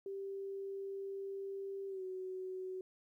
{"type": "tone with pitch glide", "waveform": "sine", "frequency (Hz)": [392, 373.2], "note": ["G4", "F#4"], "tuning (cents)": [0, 15], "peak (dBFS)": -40, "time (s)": [0.06, 2.81], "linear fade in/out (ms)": 2, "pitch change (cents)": -85, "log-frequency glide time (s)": [1.88, 2.03], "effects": ["13-bit"]}